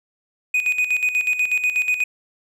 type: tone with tremolo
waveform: triangle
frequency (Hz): 2489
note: D#7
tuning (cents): 0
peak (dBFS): -14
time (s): 0.54-2.04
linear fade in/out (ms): 5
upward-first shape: square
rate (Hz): 8.2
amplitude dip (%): 65
effects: none